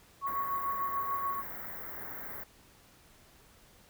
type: tone with tremolo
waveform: sine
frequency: 1108.7 Hz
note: C#6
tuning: in tune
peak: -29 dBFS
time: 0.21-1.43 s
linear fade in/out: 50 ms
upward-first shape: sine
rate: 6.8 Hz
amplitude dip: 45%
type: band-stop noise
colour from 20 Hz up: white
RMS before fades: -42 dBFS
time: 0.26-2.44 s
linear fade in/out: 10 ms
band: 2100 to 14000 Hz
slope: 96 dB/octave
effects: pink hiss -60 dBFS RMS until 3.89 s